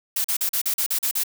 blue noise bursts, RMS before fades -23 dBFS, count 9, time 0.16-1.236 s, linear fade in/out 5 ms, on 84 ms, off 40 ms, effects none

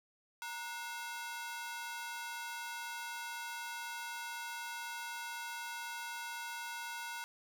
sawtooth ring-modulated tone, 1198 Hz, D6, 34 cents sharp, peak -34 dBFS, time 0.42-7.24 s, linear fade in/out 0 ms, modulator 267 Hz, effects none

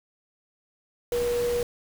sine tone in noise, 480.6 Hz, B4, 47 cents flat, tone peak -23 dBFS, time 1.12-1.63 s, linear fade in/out 2 ms, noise pink, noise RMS -36 dBFS, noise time 1.12-1.63 s, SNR +10 dB, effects none

